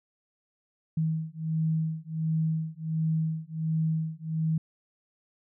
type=beating tone pair; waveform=sine; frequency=158.9 / 160.3 Hz; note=D#3 / E3; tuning=+37 / -48 cents; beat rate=1.4 Hz; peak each=-29 dBFS; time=0.97-4.58 s; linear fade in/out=5 ms; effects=none